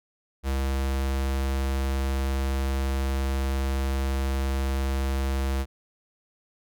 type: tone with notch filter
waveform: square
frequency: 67.2 Hz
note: C2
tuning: 47 cents sharp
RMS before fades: -26 dBFS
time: 0.43-5.66 s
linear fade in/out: 50 ms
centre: 140 Hz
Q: 1.3
effects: none